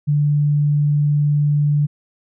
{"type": "tone", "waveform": "sine", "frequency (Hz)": 146.83, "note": "D3", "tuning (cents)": 0, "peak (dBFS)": -13, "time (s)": [0.07, 1.87], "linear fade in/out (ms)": 20, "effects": []}